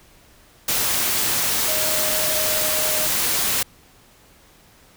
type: tone in noise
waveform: sine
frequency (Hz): 620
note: D#5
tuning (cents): -6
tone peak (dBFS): -28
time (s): 1.68-3.07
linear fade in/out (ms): 5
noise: white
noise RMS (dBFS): -21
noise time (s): 0.68-3.63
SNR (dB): -10
effects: pink hiss -52 dBFS RMS until 4.96 s

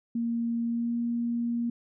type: tone with pitch glide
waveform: sine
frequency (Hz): 233.1 to 235.9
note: A#3 to A#3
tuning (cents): 0 to +21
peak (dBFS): -26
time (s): 0.15-1.7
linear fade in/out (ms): 5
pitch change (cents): +21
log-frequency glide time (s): 0.65-0.96
effects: none

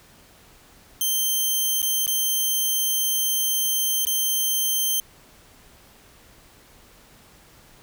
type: tone with dropouts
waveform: 5% pulse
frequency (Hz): 3136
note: G7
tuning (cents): 0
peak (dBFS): -12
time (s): 1.01-5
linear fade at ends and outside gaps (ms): 1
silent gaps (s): 1.818-1.828 / 2.062-2.077 / 4.051-4.069
effects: pink hiss -52 dBFS RMS until 7.82 s

